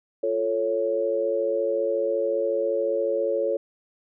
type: chord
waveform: sine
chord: F augmented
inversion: none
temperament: equal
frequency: 349.2 / 440 / 554.4 Hz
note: F4 / A4 / C#5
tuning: 0 / 0 / 0 cents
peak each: -30 / -26 / -24 dBFS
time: 0.23-3.57 s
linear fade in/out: 5 ms
effects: none